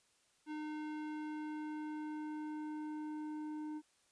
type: tone with low-pass filter sweep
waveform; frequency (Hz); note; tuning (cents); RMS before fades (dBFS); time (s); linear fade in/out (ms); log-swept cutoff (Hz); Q
square; 305; D#4; -34; -43; 0.46-3.82; 50; 2700 to 790; 0.75
effects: white hiss -73 dBFS RMS until 4.11 s + resampled to 22050 Hz